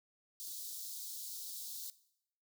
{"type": "high-pass noise", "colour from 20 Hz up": "white", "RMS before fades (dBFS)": -45, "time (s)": [0.4, 1.9], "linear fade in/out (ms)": 0, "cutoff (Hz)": 3700, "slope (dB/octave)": 48, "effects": ["noise-tail reverb RT60 0.7 s tail -17 dB re dry"]}